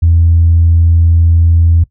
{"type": "tone", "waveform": "sine", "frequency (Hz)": 83.6, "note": "E2", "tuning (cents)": 25, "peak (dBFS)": -4, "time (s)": [0.02, 1.84], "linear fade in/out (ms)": 10, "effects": ["noise-tail reverb RT60 0.1 s tail -18 dB re dry", "tanh soft clip ceiling 0 dBFS"]}